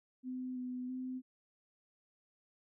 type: tone with pitch steps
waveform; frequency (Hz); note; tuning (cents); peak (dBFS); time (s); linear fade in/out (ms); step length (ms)
sine; 254.9 / 251 / 256.3; C4 / B3 / C4; -45 / +28 / -36; -38; 0.23-1.22; 50; 330
effects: none